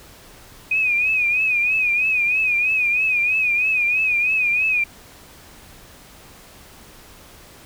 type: tone with vibrato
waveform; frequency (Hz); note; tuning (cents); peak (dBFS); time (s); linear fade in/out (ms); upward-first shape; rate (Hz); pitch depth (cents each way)
sine; 2489; D#7; 0; -16; 0.71-4.84; 5; triangle; 3.1; 96
effects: pink hiss -45 dBFS RMS until 7.65 s